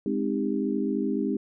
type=chord; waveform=sine; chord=Ab major seventh; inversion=none; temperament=equal with one note detuned; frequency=207.7 / 261.6 / 311.1 / 398.6 Hz; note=Ab3 / C4 / Eb4 / G4; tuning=0 / 0 / 0 / +29 cents; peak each=-29 / -29 / -30 / -31 dBFS; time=0.06-1.37 s; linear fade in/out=2 ms; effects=none